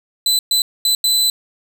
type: tone bursts at uneven times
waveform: sawtooth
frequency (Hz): 4014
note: B7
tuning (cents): +27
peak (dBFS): -10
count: 4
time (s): 0.26-0.39 / 0.51-0.62 / 0.85-0.95 / 1.04-1.3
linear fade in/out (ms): 2
effects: none